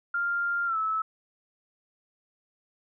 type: tone with pitch glide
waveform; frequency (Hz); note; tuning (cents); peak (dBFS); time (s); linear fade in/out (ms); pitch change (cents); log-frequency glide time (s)
sine; 1396.9 to 1303.4; F6 to E6; 0 to -20; -25; 0.14-1.02; 5; -120; 0.66-0.77
effects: none